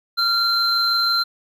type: tone pair together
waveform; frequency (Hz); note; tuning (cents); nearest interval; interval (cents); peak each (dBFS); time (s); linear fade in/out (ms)
triangle; 1379 / 4111; F6 / C8; -22 / -31; octave + perfect fifth; 1891; -19 / -17; 0.17-1.24; 20
effects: none